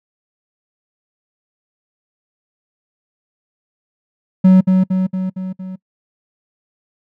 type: tone with echo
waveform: triangle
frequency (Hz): 186.8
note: F#3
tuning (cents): +17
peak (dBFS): -3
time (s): 4.44-4.61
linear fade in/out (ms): 10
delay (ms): 230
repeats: 5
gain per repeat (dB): -4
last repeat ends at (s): 5.76
effects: noise-tail reverb RT60 0.1 s tail -24 dB re dry